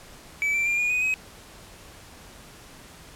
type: tone with pitch steps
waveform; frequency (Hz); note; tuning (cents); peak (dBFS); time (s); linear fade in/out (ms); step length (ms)
triangle; 2300 / 2346 / 2392 / 2440 / 2488 / 2537; D7 / D7 / D7 / D#7 / D#7 / D#7; -37 / -2 / +31 / -34 / -1 / +33; -20; 0.42-1.14; 0; 120
effects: pink hiss -47 dBFS RMS until 3.15 s + low-pass 12000 Hz 12 dB/octave